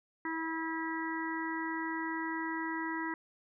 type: harmonic tone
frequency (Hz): 324.1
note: E4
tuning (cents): -29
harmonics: 1 / 3 / 4 / 5 / 6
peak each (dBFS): -37 / -39 / -46 / -43 / -40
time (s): 0.25-3.14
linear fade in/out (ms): 2
effects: none